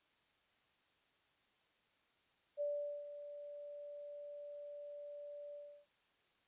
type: tone with ADSR envelope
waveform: sine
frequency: 582 Hz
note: D5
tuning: 16 cents flat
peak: -35 dBFS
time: 2.57-5.86 s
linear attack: 40 ms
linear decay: 430 ms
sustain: -12 dB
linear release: 320 ms
effects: white hiss -75 dBFS RMS until 6.47 s + resampled to 8000 Hz